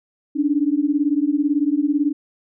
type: beating tone pair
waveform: sine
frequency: 282.8 / 300.8 Hz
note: C#4 / D4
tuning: +35 / +42 cents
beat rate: 18 Hz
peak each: -19 dBFS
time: 0.35-2.13 s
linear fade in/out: 20 ms
effects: none